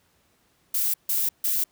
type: noise bursts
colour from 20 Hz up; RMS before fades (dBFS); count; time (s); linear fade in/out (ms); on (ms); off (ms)
violet; -24; 3; 0.74-1.64; 5; 200; 150
effects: pink hiss -65 dBFS RMS until 1.71 s + high-pass 60 Hz 12 dB/octave